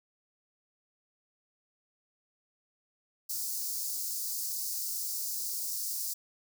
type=high-pass noise; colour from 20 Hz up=white; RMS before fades=-35 dBFS; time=3.29-6.14 s; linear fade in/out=10 ms; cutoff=4600 Hz; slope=48 dB/octave; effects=none